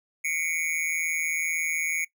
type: tone with amplitude modulation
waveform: square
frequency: 2217 Hz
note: C#7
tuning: in tune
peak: -22 dBFS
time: 0.24-2.05 s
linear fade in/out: 10 ms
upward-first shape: sine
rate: 162 Hz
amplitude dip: 90%
effects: noise-tail reverb RT60 0.1 s tail -20 dB re dry